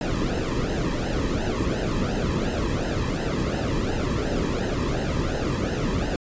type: noise with flanger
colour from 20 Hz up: brown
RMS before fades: -25 dBFS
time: 0.01-6.16 s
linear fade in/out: 2 ms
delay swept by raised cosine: 0.86 to 1.41 ms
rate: 2.8 Hz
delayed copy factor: -0.75
effects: resampled to 16000 Hz